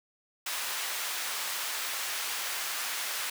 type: high-pass noise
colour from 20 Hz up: pink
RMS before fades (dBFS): -34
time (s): 0.46-3.3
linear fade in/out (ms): 5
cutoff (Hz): 1200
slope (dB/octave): 12
effects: none